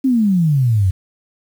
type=exponential sweep; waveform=sine; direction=down; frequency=273.8 to 89.3 Hz; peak=-11 dBFS; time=0.04-0.91 s; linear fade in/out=10 ms; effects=7-bit